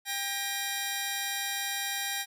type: tone pair together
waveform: 10% pulse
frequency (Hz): 797 / 1895.6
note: G5 / A#6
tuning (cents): +28 / +28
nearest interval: octave + minor third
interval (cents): 1500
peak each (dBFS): -26 / -24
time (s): 0.05-2.26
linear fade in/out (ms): 50
effects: none